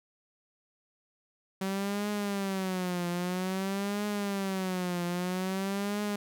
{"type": "tone with vibrato", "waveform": "sawtooth", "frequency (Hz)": 190.3, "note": "F#3", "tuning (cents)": 49, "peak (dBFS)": -26, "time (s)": [1.61, 6.16], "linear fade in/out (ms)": 5, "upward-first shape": "triangle", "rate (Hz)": 0.51, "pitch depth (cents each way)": 160, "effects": []}